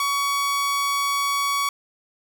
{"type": "tone", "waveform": "sawtooth", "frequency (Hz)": 1125, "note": "C#6", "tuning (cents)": 25, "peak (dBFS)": -17, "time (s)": [0, 1.69], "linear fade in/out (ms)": 2, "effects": []}